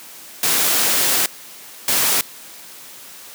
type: noise bursts at uneven times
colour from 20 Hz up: white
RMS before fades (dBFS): -17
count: 2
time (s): 0.43-1.26 / 1.88-2.21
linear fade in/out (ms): 2
effects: white hiss -39 dBFS RMS until 3.34 s + high-pass 150 Hz 12 dB/octave